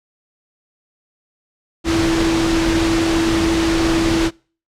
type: tone in noise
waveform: sine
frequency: 329.6 Hz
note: E4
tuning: in tune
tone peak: -15 dBFS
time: 1.84-4.31 s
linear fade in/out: 50 ms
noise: pink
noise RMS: -20 dBFS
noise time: 1.84-4.31 s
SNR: +2 dB
effects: noise-tail reverb RT60 0.4 s tail -26 dB re dry + low-pass 6000 Hz 12 dB/octave